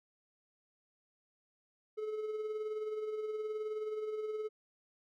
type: tone with tremolo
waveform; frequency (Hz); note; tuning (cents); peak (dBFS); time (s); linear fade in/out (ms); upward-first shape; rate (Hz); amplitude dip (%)
triangle; 430; A4; -40; -32; 1.97-4.49; 20; sine; 19; 45
effects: none